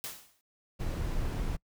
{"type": "noise with exponential decay", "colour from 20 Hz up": "white", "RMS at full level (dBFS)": -36, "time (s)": [0.04, 0.41], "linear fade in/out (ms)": 0, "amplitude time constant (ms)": 80}
{"type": "noise", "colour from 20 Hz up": "brown", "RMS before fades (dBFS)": -32, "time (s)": [0.79, 1.57], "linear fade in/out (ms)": 20}
{"effects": ["noise-tail reverb RT60 0.1 s tail -25 dB re dry"]}